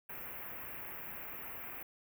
white band-stop noise, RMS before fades -45 dBFS, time 0.09-1.83 s, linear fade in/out 5 ms, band 2600 to 13000 Hz, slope 48 dB/octave, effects none

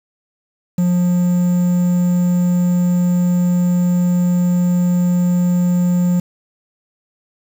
triangle tone with quantisation, 177.3 Hz, F3, 26 cents sharp, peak -10 dBFS, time 0.78-6.2 s, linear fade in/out 5 ms, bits 6, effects none

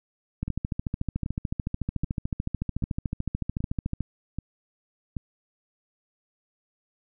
two click trains, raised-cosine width 5 ms, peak -15 / -18 dBFS, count 50 / 7, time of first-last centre 0.43-4.007 / 0.48-5.168 s, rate 13.7 / 1.28 Hz, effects none

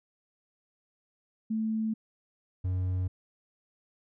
sine / triangle tone pair in turn, 220 / 92.02 Hz, A3 / F#2, 0 / -9 cents, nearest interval octave + minor third, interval 1509 cents, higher first, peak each -27 / -25 dBFS, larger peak second, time 1.5-1.94 / 2.64-3.08 s, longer neither, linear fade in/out 10 ms, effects none

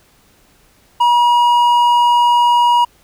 triangle tone with hard clipping, 960 Hz, B5, 49 cents flat, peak -10 dBFS, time 1-2.85 s, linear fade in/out 10 ms, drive 9 dB, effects pink hiss -52 dBFS RMS until 3.03 s

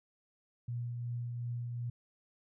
sine tone with tremolo, 120 Hz, B2, 49 cents flat, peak -34 dBFS, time 0.68-1.9 s, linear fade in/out 5 ms, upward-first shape triangle, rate 2.7 Hz, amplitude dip 30%, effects none

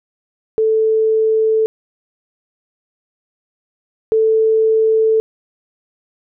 sine tone pair in turn, 440 / 441.6 Hz, A4 / A4, 0 / +6 cents, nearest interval unison, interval 6 cents, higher second, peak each -11 / -10 dBFS, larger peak second, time 0.58-1.66 / 4.12-5.2 s, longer neither, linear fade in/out 0 ms, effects none

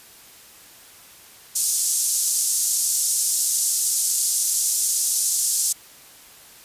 pink band-pass noise, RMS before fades -22 dBFS, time 1.55-5.73 s, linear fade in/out 10 ms, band 6300 to 11000 Hz, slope 24 dB/octave, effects white hiss -47 dBFS RMS until 6.64 s + resampled to 32000 Hz

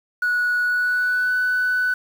sine tone with pitch glide, 1466 to 1494.2 Hz, F#6 to F#6, -16 to +17 cents, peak -16 dBFS, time 0.22-1.94 s, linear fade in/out 5 ms, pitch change +33 cents, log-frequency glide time 0.62-1.33 s, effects tanh soft clip ceiling -15 dBFS + 7-bit

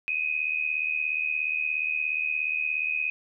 sine tone pair together, 2477 / 2554 Hz, D#7 / D#7, -8 / +45 cents, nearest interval minor second, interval 53 cents, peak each -28 dBFS, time 0.08-3.1 s, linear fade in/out 0 ms, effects none

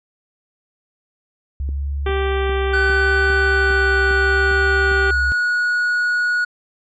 sine tone with vibrato, 68.5 Hz, C#2, 20 cents flat, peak -20 dBFS, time 1.6-5.32 s, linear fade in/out 0 ms, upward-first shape sine, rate 0.74 Hz, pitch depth 50 cents each way
click train, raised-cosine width 3 ms, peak -22 dBFS, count 9, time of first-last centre 1.69-4.916 s, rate 2.48 Hz
harmonic tone, 390.5 Hz, G4, 7 cents flat, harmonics 1 / 2 / 3 / 4 / 5 / 6 / 7 / 8 / 9, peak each -20 / -29 / -29 / -30 / -33 / -34 / -39 / -36 / -39 dBFS, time 2.06-5.11 s, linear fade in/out 5 ms
triangle tone with pitch glide, 1506 to 1456.4 Hz, F#6 to F#6, +30 to -28 cents, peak -14 dBFS, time 2.73-6.45 s, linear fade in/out 10 ms, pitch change -58 cents, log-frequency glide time 2.83-5.16 s
effects resampled to 16000 Hz

